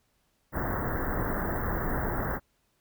pink band-stop noise, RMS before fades -30 dBFS, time 0.52-2.4 s, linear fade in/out 50 ms, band 1900 to 15000 Hz, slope 96 dB/octave, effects pink hiss -72 dBFS RMS until 2.8 s

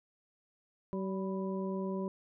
harmonic tone with a mistuned harmonic, 190.7 Hz, G3, 47 cents flat, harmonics 1 / 2 / 3 / 5, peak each -35 / -38 / -43 / -45 dBFS, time 0.93-2.08 s, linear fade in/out 0 ms, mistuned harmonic 5, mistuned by +61 cents, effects none

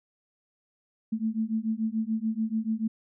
sine beating tone pair, 217.8 / 224.7 Hz, A3 / A3, -17 / +37 cents, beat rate 6.9 Hz, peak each -29 dBFS, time 1.12-2.88 s, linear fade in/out 10 ms, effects none

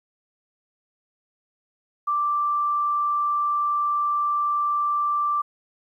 sine tone, 1174.7 Hz, D6, in tune, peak -20 dBFS, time 2.07-5.42 s, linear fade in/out 10 ms, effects 10-bit

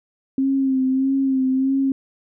sine tone with vibrato, 265.9 Hz, C4, 28 cents sharp, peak -16 dBFS, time 0.38-1.92 s, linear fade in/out 2 ms, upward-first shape sine, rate 1.6 Hz, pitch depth 36 cents each way, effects none

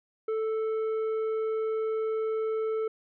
triangle tone with tanh clipping, 440 Hz, A4, in tune, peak -28 dBFS, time 0.28-2.88 s, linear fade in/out 5 ms, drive 11 dB, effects none

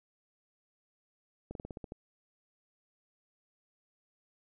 slowing click train, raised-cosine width 2 ms, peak -28 dBFS, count 8, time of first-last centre 1.51-1.921 s, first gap 42 ms, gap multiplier 1.11, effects none

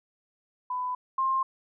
sine tone pair in turn, 1000 / 1059.5 Hz, B5 / C6, +21 / +21 cents, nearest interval minor second, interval 100 cents, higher second, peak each -28 / -23 dBFS, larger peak second, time 0.7-0.95 / 1.18-1.43 s, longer neither, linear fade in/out 5 ms, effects none

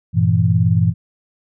sine chord, E diminished, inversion first, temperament equal, 98 / 116.54 / 164.81 Hz, G2 / Bb2 / E3, 0 / 0 / 0 cents, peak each -16 dBFS, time 0.13-0.94 s, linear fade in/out 50 ms, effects none

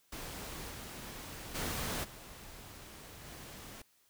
pink noise with level steps, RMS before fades -44 / -46 / -37 / -51 / -49 dBFS, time 0.12-3.82 s, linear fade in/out 5 ms, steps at 0.69 / 1.54 / 2.03 / 3.24 s, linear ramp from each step 20 ms, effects white hiss -70 dBFS RMS until 4.09 s

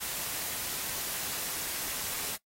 white noise with amplitude modulation, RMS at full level -33 dBFS, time 0-2.37 s, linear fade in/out 20 ms, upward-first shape sine, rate 265 Hz, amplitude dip 45%, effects noise-tail reverb RT60 0.1 s tail -18 dB re dry + AAC 48 kbps

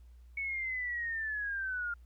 sine linear sweep, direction down, 2226 to 1397 Hz, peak -33 dBFS, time 0.37-1.94 s, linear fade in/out 5 ms, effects added 60 Hz sine -52 dBFS peak until 2.05 s + pink hiss -75 dBFS RMS until 2.05 s

